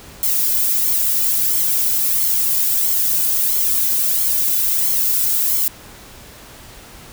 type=noise with flanger; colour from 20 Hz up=violet; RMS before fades=-17 dBFS; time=0.23-5.68 s; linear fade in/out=0 ms; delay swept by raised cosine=0.92 to 2.02 ms; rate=1.5 Hz; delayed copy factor=+0.7; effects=pink hiss -40 dBFS RMS until 7.12 s